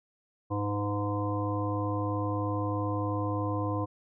harmonic tone with a mistuned harmonic, 103.1 Hz, G#2, 12 cents flat, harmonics 1 / 3 / 5 / 7 / 9 / 10, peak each -31 / -33 / -36 / -40 / -43 / -36 dBFS, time 0.5-3.86 s, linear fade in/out 20 ms, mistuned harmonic 5, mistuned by -29 cents, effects none

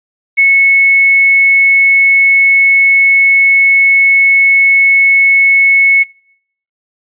sine tone with quantisation, 2200 Hz, C#7, 14 cents flat, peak -4 dBFS, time 0.37-6.04 s, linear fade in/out 20 ms, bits 5, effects noise-tail reverb RT60 0.7 s tail -26 dB re dry + resampled to 8000 Hz

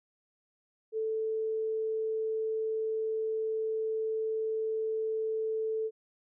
sine tone, 440.3 Hz, A4, 1 cent sharp, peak -29 dBFS, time 0.92-5.91 s, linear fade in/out 50 ms, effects none

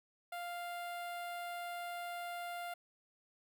sawtooth tone with notch filter, 698.5 Hz, F5, in tune, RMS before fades -43 dBFS, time 0.32-2.74 s, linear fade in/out 5 ms, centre 6000 Hz, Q 0.91, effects none

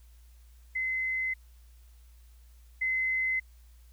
sine tone pair in turn, 2050 / 2050 Hz, C7 / C7, -36 / -36 cents, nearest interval unison, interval 0 cents, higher neither, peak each -28 / -26 dBFS, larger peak second, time 0.75-1.34 / 2.81-3.4 s, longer neither, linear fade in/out 10 ms, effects added 59 Hz sine -52 dBFS peak until 3.92 s + white hiss -67 dBFS RMS until 3.92 s

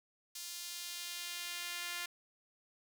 sawtooth tone with high-pass filter sweep, 349.2 Hz, F4, in tune, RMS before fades -43 dBFS, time 0.35-2.06 s, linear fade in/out 5 ms, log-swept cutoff 5100 to 1900 Hz, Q 1, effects none

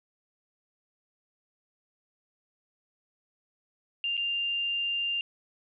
sine tone with dropouts, 2794 Hz, F7, in tune, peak -27 dBFS, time 4.04-5.21 s, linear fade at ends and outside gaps 1 ms, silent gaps 4.169-4.176 s, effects none

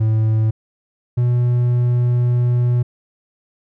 triangle tone pair in turn, 110 / 122.02 Hz, A2 / B2, 0 / -20 cents, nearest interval major second, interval 180 cents, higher second, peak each -11 dBFS, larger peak neither, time 0-0.51 / 1.17-2.83 s, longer second, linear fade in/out 10 ms, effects none

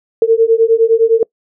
sine beating tone pair, 448.4 / 458.2 Hz, A4 / A#4, +33 / -30 cents, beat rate 9.8 Hz, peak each -10 dBFS, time 0.22-1.23 s, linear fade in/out 2 ms, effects noise-tail reverb RT60 0.1 s tail -26 dB re dry

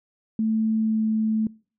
sine tone with pitch glide, 220.3 to 218.8 Hz, A3 to A3, +2 to -9 cents, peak -20 dBFS, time 0.39-1.47 s, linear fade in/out 2 ms, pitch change -11 cents, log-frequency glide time 0.78-1.02 s, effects noise-tail reverb RT60 0.4 s tail -24 dB re dry

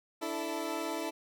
20% pulse chord, D suspended second, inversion none, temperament equal with one note detuned, 291.5 / 329.6 / 440 Hz, D4 / E4 / A4, -13 / 0 / 0 cents, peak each -35 / -31 / -35 dBFS, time 0.21-1.11 s, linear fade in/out 20 ms, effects none

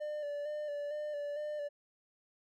triangle tone with vibrato, 590 Hz, D5, 8 cents sharp, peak -34 dBFS, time 0-1.69 s, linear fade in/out 20 ms, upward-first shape square, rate 2.2 Hz, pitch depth 29 cents each way, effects none

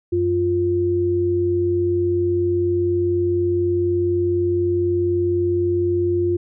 sine tone pair together, 94 / 349.9 Hz, F#2 / F4, +28 / +3 cents, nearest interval octave + major seventh, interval 2275 cents, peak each -24 / -17 dBFS, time 0.12-6.37 s, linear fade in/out 10 ms, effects none

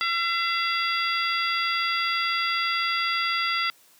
harmonic tone with a mistuned harmonic, 678 Hz, E5, 49 cents sharp, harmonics 2 / 3 / 4 / 5 / 6 / 7, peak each -27 / -28 / -32 / -31 / -42 / -31 dBFS, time 0.01-3.7 s, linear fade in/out 0 ms, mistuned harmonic 6, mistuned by -99 cents, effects white hiss -57 dBFS RMS until 3.99 s + high-pass 150 Hz 12 dB/octave

